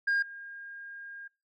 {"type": "tone with level steps", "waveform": "sine", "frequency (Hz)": 1616, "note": "G#6", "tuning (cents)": -48, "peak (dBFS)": [-22, -41], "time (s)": [0.07, 1.28], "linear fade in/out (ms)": 10, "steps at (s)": 0.22, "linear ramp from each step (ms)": 5, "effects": ["noise-tail reverb RT60 0.3 s tail -26 dB re dry", "tanh soft clip ceiling -23 dBFS"]}